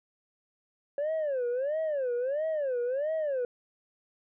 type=tone with vibrato; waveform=sine; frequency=554.4 Hz; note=C#5; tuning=in tune; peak=-25 dBFS; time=0.98-3.45 s; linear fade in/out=2 ms; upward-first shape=sine; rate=1.5 Hz; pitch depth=250 cents each way; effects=tanh soft clip ceiling -26 dBFS